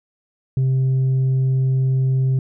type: tone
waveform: sine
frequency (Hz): 131.5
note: C3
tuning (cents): +9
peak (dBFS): -12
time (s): 0.57-2.39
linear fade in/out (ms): 2
effects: tanh soft clip ceiling -14 dBFS